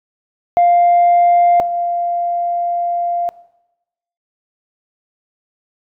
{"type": "tone pair in turn", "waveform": "sine", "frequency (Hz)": [698.5, 695.5], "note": ["F5", "F5"], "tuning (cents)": [0, -7], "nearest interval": "unison", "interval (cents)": 7, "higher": "first", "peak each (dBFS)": [-6, -15], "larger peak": "first", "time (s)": [[0.57, 1.6], [1.6, 3.29]], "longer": "second", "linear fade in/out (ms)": 0, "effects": ["noise-tail reverb RT60 0.9 s tail -19 dB re dry", "tanh soft clip ceiling -5 dBFS"]}